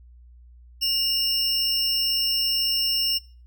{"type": "tone pair together", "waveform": "square", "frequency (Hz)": [2845, 5371], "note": ["F7", "E8"], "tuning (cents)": [31, 32], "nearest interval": "major seventh", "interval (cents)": 1101, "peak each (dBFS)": [-28, -22], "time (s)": [0.81, 3.19], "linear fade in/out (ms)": 20, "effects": ["noise-tail reverb RT60 0.4 s tail -23 dB re dry", "added 60 Hz sine -46 dBFS peak until 3.46 s"]}